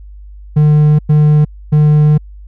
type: tone bursts at uneven times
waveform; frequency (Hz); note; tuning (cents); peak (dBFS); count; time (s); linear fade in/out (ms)
triangle; 150.5; D3; +43; -3; 3; 0.56-0.99 / 1.09-1.45 / 1.72-2.18; 10
effects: added 50 Hz sine -30 dBFS peak until 2.47 s